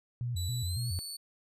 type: tone with vibrato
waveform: sine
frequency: 103.83 Hz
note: G#2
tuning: in tune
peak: -31 dBFS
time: 0.21-0.99 s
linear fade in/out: 0 ms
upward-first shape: square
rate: 3.6 Hz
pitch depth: 270 cents each way
type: tone with pitch glide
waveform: 25% pulse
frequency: 3951 to 4461 Hz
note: B7 to C#8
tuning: 0 to +10 cents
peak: -34 dBFS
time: 0.36-1.17 s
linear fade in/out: 10 ms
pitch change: +210 cents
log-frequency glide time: 0.64-0.91 s
effects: none